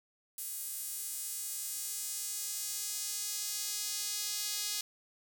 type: tone with high-pass filter sweep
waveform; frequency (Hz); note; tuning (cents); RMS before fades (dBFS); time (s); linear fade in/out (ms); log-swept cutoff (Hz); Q
sawtooth; 415.3; G#4; 0; -38; 0.38-4.81; 2; 10000 to 4700; 1.2
effects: none